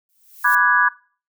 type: noise with exponential growth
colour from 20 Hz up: violet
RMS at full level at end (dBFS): -28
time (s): 0.09-0.55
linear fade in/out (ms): 1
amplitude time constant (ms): 100
type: chord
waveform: sine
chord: G# half-diminished seventh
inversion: first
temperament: equal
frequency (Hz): 987.8 / 1174.7 / 1480 / 1661.2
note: B5 / D6 / F#6 / G#6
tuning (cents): 0 / 0 / 0 / 0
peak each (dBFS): -20 / -20 / -20 / -15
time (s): 0.44-0.89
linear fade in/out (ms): 10
effects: noise-tail reverb RT60 0.4 s tail -21 dB re dry